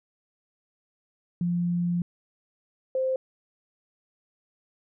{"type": "tone pair in turn", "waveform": "sine", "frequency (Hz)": [174.2, 522], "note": ["F3", "C5"], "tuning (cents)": [-4, -4], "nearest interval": "octave + perfect fifth", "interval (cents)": 1900, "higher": "second", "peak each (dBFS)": -23, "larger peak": "neither", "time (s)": [[1.41, 2.02], [2.95, 3.16]], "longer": "first", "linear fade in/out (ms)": 2, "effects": []}